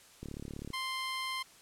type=click train; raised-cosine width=3 ms; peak=-29 dBFS; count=18; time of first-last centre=0.23-0.704 s; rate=35.9 Hz
type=tone; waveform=15% pulse; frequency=1046.5 Hz; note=C6; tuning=in tune; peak=-28 dBFS; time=0.73-1.43 s; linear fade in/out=10 ms
effects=white hiss -58 dBFS RMS until 1.61 s + low-pass 10000 Hz 12 dB/octave